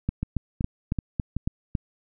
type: two click trains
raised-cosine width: 5 ms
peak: -14 / -12 dBFS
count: 4 / 7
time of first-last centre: 0.23-1.366 / 0.09-1.752 s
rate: 2.64 / 3.61 Hz
effects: none